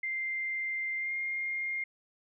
sine tone with pitch glide, 2093 to 2122 Hz, C7 to C7, 0 to +24 cents, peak -31 dBFS, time 0.03-1.84 s, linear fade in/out 5 ms, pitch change +24 cents, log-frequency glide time 0.98-1.12 s, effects none

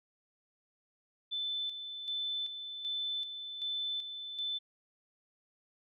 sine tone with tremolo, 3520 Hz, A7, in tune, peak -33 dBFS, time 1.31-4.59 s, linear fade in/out 20 ms, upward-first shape square, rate 1.3 Hz, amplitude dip 55%, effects none

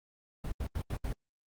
brown noise bursts at uneven times, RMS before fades -34 dBFS, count 5, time 0.44-0.52 / 0.6-0.67 / 0.75-0.82 / 0.9-0.97 / 1.04-1.13 s, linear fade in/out 5 ms, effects Opus 24 kbps

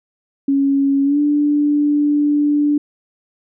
sine tone with pitch glide, 276.7 to 293.2 Hz, C#4 to D4, -3 to -3 cents, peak -12 dBFS, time 0.48-2.78 s, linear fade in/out 5 ms, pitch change +100 cents, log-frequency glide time 1.04-1.19 s, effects none

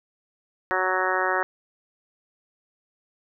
harmonic tone, 185.7 Hz, F#3, 7 cents sharp, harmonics 2 / 3 / 4 / 5 / 6 / 7 / 8 / 9 / 10, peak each -30 / -30 / -30 / -30 / -30 / -30 / -30 / -30 / -30 dBFS, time 0.71-1.43 s, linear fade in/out 0 ms, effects none

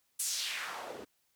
white noise with band-pass filter sweep, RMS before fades -38 dBFS, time 0.19-1.05 s, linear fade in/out 10 ms, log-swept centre 9600 to 300 Hz, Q 1.9, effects white hiss -75 dBFS RMS until 1.35 s

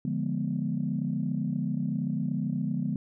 sine chord, D diminished seventh, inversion none, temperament equal with one note detuned, 146.83 / 174.61 / 207.7 / 244.8 Hz, D3 / F3 / Ab3 / Cb4, 0 / 0 / 0 / -15 cents, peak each -32 dBFS, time 0.05-2.96 s, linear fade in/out 2 ms, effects tanh soft clip ceiling -17 dBFS

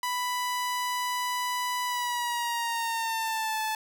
sawtooth tone with pitch glide, 990 to 871.9 Hz, B5 to A5, +4 to -16 cents, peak -24 dBFS, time 0.03-3.75 s, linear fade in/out 2 ms, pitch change -220 cents, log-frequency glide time 1.85-3.6 s, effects none

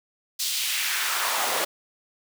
pink noise with high-pass filter sweep, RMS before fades -26 dBFS, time 0.39-1.65 s, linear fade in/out 10 ms, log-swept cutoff 4600 to 520 Hz, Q 1.5, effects none

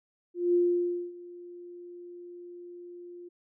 sine tone with ADSR envelope, 351 Hz, F4, 9 cents sharp, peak -20 dBFS, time 0.34-3.29 s, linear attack 200 ms, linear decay 580 ms, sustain -22 dB, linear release 13 ms, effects none

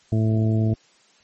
harmonic tone, 110 Hz, A2, in tune, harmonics 1 / 2 / 3 / 4 / 5 / 6, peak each -18 / -24 / -28 / -34 / -42 / -34 dBFS, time 0.12-0.74 s, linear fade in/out 5 ms, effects white hiss -57 dBFS RMS until 1.23 s + MP3 32 kbps

